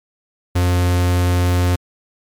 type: tone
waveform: 45% pulse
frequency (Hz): 89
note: F2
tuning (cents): +33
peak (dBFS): -13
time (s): 0.55-1.76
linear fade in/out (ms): 10
effects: MP3 96 kbps